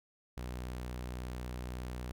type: tone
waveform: sawtooth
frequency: 61.8 Hz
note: B1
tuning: 2 cents sharp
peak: -35 dBFS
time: 0.37-2.12 s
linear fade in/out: 5 ms
effects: none